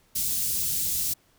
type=band-stop noise; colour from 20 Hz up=white; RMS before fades=-27 dBFS; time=0.15-1.14 s; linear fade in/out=10 ms; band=180 to 5400 Hz; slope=12 dB/octave; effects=pink hiss -63 dBFS RMS until 1.38 s